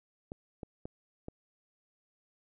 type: clicks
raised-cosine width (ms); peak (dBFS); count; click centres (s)
2; -27; 4; 0.319 / 0.632 / 0.855 / 1.284
effects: none